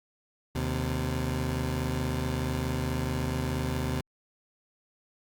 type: tone pair together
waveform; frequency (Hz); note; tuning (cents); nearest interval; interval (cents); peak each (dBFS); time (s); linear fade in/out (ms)
20% pulse; 76.54 / 128.5; D#2 / C3; -28 / -31; major sixth; 897; -26; 0.55-4.01; 5
effects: Opus 48 kbps